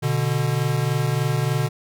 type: tone pair together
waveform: square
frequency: 123.47 / 146.83 Hz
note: B2 / D3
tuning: 0 / 0 cents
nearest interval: minor third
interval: 300 cents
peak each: -23 dBFS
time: 0.02-1.69 s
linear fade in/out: 20 ms
effects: none